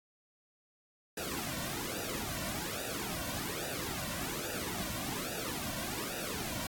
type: noise with flanger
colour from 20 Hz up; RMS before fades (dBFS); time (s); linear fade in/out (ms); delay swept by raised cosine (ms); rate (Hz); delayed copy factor
pink; -38; 1.17-6.67; 5; 0.92 to 2.42; 1.2; -0.9
effects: AAC 64 kbps